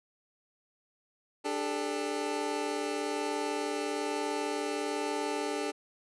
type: chord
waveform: 25% pulse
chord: D suspended fourth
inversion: none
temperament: equal with one note detuned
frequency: 293.7 / 400 / 440 Hz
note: D4 / G4 / A4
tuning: 0 / +35 / 0 cents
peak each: -32 dBFS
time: 1.44-5.72 s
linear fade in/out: 20 ms
effects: resampled to 24000 Hz